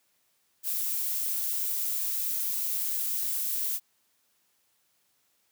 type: noise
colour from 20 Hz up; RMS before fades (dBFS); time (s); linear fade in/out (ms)
violet; -30; 0.63-3.8; 50
effects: white hiss -71 dBFS RMS until 5.51 s + high-pass 80 Hz 12 dB/octave